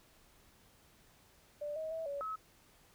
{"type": "tone with pitch steps", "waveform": "sine", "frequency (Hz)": [589, 633, 649, 566, 1288], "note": ["D5", "D#5", "E5", "C#5", "E6"], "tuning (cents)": [5, 30, -27, 36, -41], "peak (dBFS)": -37, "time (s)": [1.61, 2.36], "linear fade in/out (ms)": 10, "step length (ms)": 150, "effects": ["pink hiss -65 dBFS RMS until 2.94 s"]}